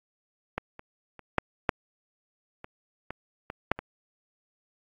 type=clicks; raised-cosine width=0.5 ms; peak=-14 / -27 / -29 / -7 / -6 / -25 / -19 / -20 / -7 / -19 dBFS; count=10; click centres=0.58 / 0.794 / 1.193 / 1.383 / 1.692 / 2.644 / 3.106 / 3.501 / 3.716 / 3.79 s; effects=AAC 48 kbps